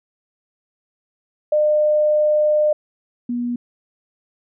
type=tone pair in turn; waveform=sine; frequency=604 / 241.6 Hz; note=D5 / B3; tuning=+48 / -38 cents; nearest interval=octave + major third; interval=1586 cents; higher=first; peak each=-13 / -20 dBFS; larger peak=first; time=1.52-2.73 / 3.29-3.56 s; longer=first; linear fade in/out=5 ms; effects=none